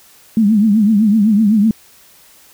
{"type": "tone with vibrato", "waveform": "sine", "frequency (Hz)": 212.3, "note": "G#3", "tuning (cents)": 38, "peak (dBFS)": -8, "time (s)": [0.37, 1.71], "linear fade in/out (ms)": 2, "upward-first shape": "triangle", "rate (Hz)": 7.9, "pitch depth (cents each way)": 140, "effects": ["white hiss -46 dBFS RMS until 2.53 s"]}